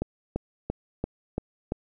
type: click train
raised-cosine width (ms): 2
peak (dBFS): -14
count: 6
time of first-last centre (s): 0.02-1.721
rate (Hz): 2.94
effects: none